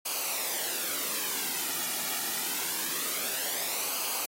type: noise with flanger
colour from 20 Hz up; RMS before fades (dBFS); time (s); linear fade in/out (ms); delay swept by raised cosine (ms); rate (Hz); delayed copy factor
white; -32; 0.05-4.26; 10; 0.54 to 1.94; 0.25; -0.55
effects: high-pass 200 Hz 12 dB/octave + AAC 48 kbps